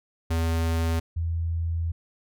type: tone pair in turn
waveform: square / sine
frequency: 82.3 / 83.21 Hz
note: E2 / E2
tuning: -2 / +17 cents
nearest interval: unison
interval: 19 cents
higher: second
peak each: -23 / -24 dBFS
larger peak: first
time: 0.3-1 / 1.16-1.92 s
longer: second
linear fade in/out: 10 ms
effects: none